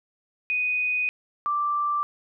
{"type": "tone pair in turn", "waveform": "sine", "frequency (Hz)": [2489, 1174.7], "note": ["D#7", "D6"], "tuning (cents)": [0, 0], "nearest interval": "octave + minor second", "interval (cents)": 1300, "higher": "first", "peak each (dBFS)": -22, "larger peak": "neither", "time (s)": [[0.5, 1.09], [1.46, 2.03]], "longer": "first", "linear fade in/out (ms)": 0, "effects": []}